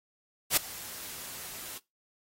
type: noise with ADSR envelope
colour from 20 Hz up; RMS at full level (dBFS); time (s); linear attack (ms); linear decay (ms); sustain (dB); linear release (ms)
white; -21; 0.5-1.78; 70; 7; -21; 3
effects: noise-tail reverb RT60 0.2 s tail -20 dB re dry + AAC 48 kbps